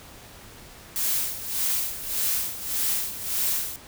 blue noise with tremolo, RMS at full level -24 dBFS, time 0.96-3.76 s, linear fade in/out 0 ms, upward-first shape sine, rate 1.7 Hz, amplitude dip 75%, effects pink hiss -46 dBFS RMS until 3.87 s

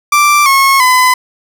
30% pulse tone with pitch steps, 1174.7 / 1089.7 / 1010.9 Hz, D6 / C#6 / B5, 0 / -30 / +40 cents, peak -3 dBFS, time 0.12-1.14 s, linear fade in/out 5 ms, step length 340 ms, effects none

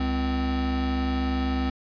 square tone pair together, 68.6 / 258.3 Hz, C#2 / C4, -17 / -22 cents, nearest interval octave + major seventh, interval 2295 cents, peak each -27 dBFS, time 0-1.7 s, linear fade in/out 5 ms, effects resampled to 11025 Hz

